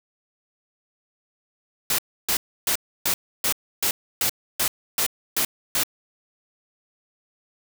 white noise bursts, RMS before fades -22 dBFS, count 11, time 1.9-5.835 s, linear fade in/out 2 ms, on 85 ms, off 300 ms, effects none

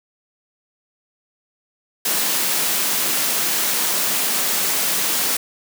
white high-pass noise, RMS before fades -20 dBFS, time 2.05-5.37 s, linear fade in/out 5 ms, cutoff 150 Hz, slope 48 dB/octave, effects none

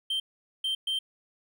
triangle tone bursts at uneven times, 3136 Hz, G7, in tune, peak -25 dBFS, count 3, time 0.1-0.2 / 0.64-0.75 / 0.87-0.99 s, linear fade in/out 5 ms, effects none

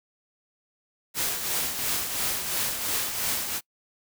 white noise with tremolo, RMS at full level -26 dBFS, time 1.14-3.61 s, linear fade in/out 50 ms, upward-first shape triangle, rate 2.9 Hz, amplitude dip 55%, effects noise-tail reverb RT60 0.1 s tail -25 dB re dry

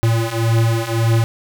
square beating tone pair, 113.2 / 115 Hz, A2 / A#2, +50 / -23 cents, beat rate 1.8 Hz, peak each -19 / -17 dBFS, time 0.03-1.24 s, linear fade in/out 0 ms, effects none

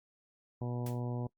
harmonic tone, 121.9 Hz, B2, 22 cents flat, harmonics 1 / 2 / 3 / 4 / 5 / 6 / 7 / 8, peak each -35 / -41 / -45 / -47 / -49 / -51 / -52 / -53 dBFS, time 0.61-1.27 s, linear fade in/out 5 ms
white noise with exponential decay, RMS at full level -44 dBFS, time 0.86-1.01 s, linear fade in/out 5 ms, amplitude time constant 32 ms
effects noise-tail reverb RT60 0.1 s tail -24 dB re dry + Opus 48 kbps

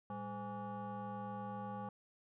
sine tone with frequency modulation, 515 Hz, C5, 28 cents flat, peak -40 dBFS, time 0.1-1.89 s, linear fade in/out 2 ms, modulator 314 Hz, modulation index 1.8, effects tanh soft clip ceiling -37 dBFS

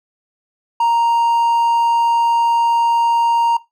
triangle tone, 932.3 Hz, A#5, in tune, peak -10 dBFS, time 0.8-3.57 s, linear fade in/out 5 ms, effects noise-tail reverb RT60 0.2 s tail -18 dB re dry

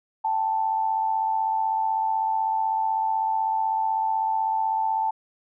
sine tone pair together, 784 / 880 Hz, G5 / A5, 0 / 0 cents, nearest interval major second, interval 200 cents, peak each -29 / -22 dBFS, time 0.24-5.11 s, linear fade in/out 10 ms, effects none

